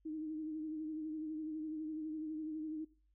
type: tone with vibrato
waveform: sine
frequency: 311.1 Hz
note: D#4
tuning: in tune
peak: -39 dBFS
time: 0.05-2.85 s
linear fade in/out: 10 ms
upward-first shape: sine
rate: 12 Hz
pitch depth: 44 cents each way
effects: noise-tail reverb RT60 0.4 s tail -21 dB re dry + added 50 Hz sine -70 dBFS peak until 3.14 s